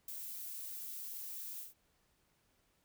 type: noise with ADSR envelope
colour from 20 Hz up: violet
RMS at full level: -43 dBFS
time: 0.08-1.74 s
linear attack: 4 ms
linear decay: 13 ms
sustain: -2 dB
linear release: 150 ms
effects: pink hiss -75 dBFS RMS until 2.84 s